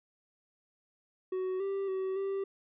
triangle tone with pitch steps, 372.8 / 392.2 / 379.7 / 391 Hz, F#4 / G4 / F#4 / G4, +13 / +1 / +45 / -4 cents, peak -29 dBFS, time 1.32-2.44 s, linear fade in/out 5 ms, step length 280 ms, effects resampled to 8000 Hz

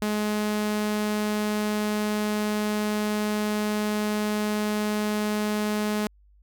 sawtooth tone, 210.9 Hz, G#3, 27 cents sharp, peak -20 dBFS, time 0.02-6.07 s, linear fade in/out 2 ms, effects added 50 Hz sine -54 dBFS peak until 6.42 s

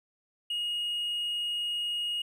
triangle tone, 2874 Hz, F7, 49 cents sharp, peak -27 dBFS, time 0.5-2.22 s, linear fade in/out 5 ms, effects tanh soft clip ceiling -23 dBFS

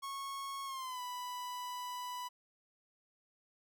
45% pulse tone with pitch glide, 1098 to 989.6 Hz, C#6 to B5, -17 to +3 cents, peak -40 dBFS, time 0.02-2.29 s, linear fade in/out 20 ms, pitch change -180 cents, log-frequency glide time 0.65-1.01 s, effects none

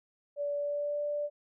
sine tone with pitch glide, 577 to 586.7 Hz, D5 to D5, -31 to -2 cents, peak -30 dBFS, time 0.36-1.3 s, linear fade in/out 50 ms, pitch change +29 cents, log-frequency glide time 0.55-1.02 s, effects none

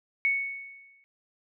sine tone with exponential decay, 2217 Hz, C#7, in tune, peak -20 dBFS, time 0.25-1.04 s, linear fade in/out 0 ms, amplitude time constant 170 ms, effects none

